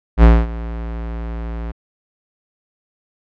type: tone with ADSR envelope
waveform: square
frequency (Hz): 57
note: A#1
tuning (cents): -38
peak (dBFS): -4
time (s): 0.17-1.72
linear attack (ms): 63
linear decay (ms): 230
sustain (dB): -20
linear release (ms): 13
effects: low-pass 2000 Hz 12 dB/octave